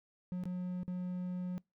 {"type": "tone with dropouts", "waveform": "triangle", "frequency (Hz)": 180.7, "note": "F#3", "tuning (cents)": -41, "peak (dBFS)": -33, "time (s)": [0.32, 1.58], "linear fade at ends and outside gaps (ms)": 0, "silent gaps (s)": [[0.437, 0.455], [0.832, 0.879]], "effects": ["noise-tail reverb RT60 0.2 s tail -25 dB re dry"]}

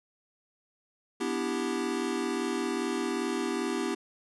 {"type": "chord", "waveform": "square", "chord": "E minor seventh", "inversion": "second", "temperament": "equal with one note detuned", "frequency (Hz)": [246.9, 292, 329.6, 392], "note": ["B3", "D4", "E4", "G4"], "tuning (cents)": [0, -10, 0, 0], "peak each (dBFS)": [-35, -37, -35, -34], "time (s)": [1.2, 3.95], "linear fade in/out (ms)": 10, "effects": ["resampled to 24000 Hz"]}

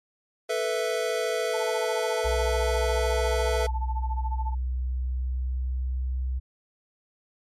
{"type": "chord", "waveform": "square", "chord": "A suspended second", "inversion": "none", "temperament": "equal", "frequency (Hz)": [440, 493.9, 659.3], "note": ["A4", "B4", "E5"], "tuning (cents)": [0, 0, 0], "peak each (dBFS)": -30, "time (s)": [0.49, 3.67], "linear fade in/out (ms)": 10}
{"type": "tone with tremolo", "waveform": "sine", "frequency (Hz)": 880, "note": "A5", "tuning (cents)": 0, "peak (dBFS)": -29, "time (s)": [1.53, 4.55], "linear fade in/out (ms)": 20, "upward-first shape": "sine", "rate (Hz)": 14, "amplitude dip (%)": 95}
{"type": "tone with pitch glide", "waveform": "sine", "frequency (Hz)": [61.74, 64.03], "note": ["B1", "C2"], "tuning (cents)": [0, -37], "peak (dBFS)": -25, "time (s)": [2.24, 6.4], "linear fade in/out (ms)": 20, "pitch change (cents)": 63, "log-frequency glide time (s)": [2.78, 6.17]}
{"effects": ["low-pass 11000 Hz 12 dB/octave", "MP3 64 kbps"]}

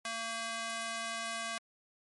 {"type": "tone with high-pass filter", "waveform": "square", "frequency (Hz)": 227.7, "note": "A#3", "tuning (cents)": -40, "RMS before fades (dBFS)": -38, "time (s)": [0.05, 1.58], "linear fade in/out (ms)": 2, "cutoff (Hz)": 1000, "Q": 0.69, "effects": ["MP3 48 kbps"]}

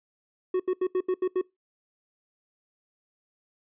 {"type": "tone bursts", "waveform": "triangle", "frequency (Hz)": 368.9, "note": "F#4", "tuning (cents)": -5, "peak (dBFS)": -20, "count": 7, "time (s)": [0.54, 1.414], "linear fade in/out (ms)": 5, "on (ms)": 58, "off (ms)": 78, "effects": ["noise-tail reverb RT60 0.2 s tail -23 dB re dry", "resampled to 8000 Hz"]}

